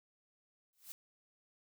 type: noise with exponential growth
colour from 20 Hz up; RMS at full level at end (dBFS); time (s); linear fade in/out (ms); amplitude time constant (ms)
blue; -44; 0.73-0.92; 0; 40
effects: none